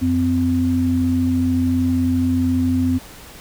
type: tone pair together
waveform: sine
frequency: 90.2 / 256.8 Hz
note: F#2 / C4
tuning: -44 / -32 cents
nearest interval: octave + tritone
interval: 1812 cents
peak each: -21 / -16 dBFS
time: 0.01-2.99 s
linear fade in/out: 20 ms
effects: pink hiss -40 dBFS RMS until 3.4 s